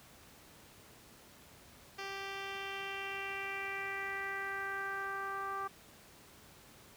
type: tone with low-pass filter sweep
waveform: 10% pulse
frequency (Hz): 392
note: G4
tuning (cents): 0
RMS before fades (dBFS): -40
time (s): 1.98-5.68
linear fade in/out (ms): 10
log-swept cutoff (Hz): 4200 to 1200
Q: 3.5
effects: pink hiss -58 dBFS RMS until 6.96 s + high-pass 60 Hz 12 dB/octave